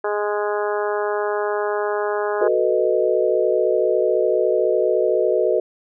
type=harmonic tone; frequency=207.7 Hz; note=G#3; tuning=in tune; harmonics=2 / 3 / 4 / 5 / 6 / 7 / 8; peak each=-22 / -26 / -28 / -30 / -32 / -33 / -34 dBFS; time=0.04-2.48 s; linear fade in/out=5 ms
type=chord; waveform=sine; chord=B dominant seventh; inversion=second; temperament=equal; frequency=370 / 440 / 493.9 / 622.3 Hz; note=F#4 / A4 / B4 / D#5; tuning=0 / 0 / 0 / 0 cents; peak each=-21 dBFS; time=2.41-5.6 s; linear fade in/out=5 ms
effects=none